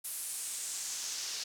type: noise with band-pass filter sweep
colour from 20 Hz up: pink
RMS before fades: -39 dBFS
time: 0.04-1.44 s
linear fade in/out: 10 ms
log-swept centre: 11000 to 5100 Hz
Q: 2.1
effects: none